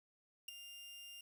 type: tone with ADSR envelope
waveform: sawtooth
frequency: 2800 Hz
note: F7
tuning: 4 cents sharp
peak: -37 dBFS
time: 0.48-1.21 s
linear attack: 6 ms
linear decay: 9 ms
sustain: -11 dB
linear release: 4 ms
effects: 11-bit